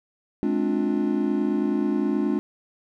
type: chord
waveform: triangle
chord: D half-diminished seventh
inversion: second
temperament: just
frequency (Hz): 211.4 / 264.3 / 293.7 / 352.4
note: Ab3 / C4 / D4 / F4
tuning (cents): +31 / +18 / 0 / +16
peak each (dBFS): -24 / -26 / -23 / -26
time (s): 0.43-2.39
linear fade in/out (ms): 0
effects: none